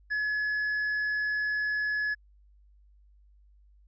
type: tone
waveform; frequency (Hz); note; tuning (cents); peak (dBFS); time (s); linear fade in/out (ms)
triangle; 1700; G#6; +40; -25; 0.1-2.15; 20
effects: added 50 Hz sine -56 dBFS peak until 3.87 s + resampled to 16000 Hz